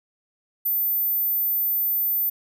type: tone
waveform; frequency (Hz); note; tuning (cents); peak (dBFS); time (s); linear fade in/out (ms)
sine; 14080; A9; 0; -20; 0.65-2.3; 10
effects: none